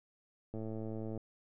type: click train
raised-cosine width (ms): 2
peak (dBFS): -29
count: 71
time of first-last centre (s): 0.54-1.176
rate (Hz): 110
effects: none